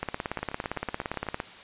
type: two click trains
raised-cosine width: 0.5 ms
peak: -14 / -24 dBFS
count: 25 / 8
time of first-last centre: 0.03-1.401 / 0.39-1.267 s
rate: 17.5 / 7.98 Hz
effects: white hiss -46 dBFS RMS until 1.63 s + resampled to 8000 Hz